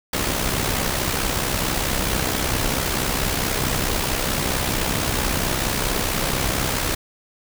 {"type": "noise with amplitude modulation", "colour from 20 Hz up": "pink", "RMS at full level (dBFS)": -20, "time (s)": [0.13, 6.95], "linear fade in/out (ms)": 5, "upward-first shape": "sine", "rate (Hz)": 64.5, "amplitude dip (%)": 55, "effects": []}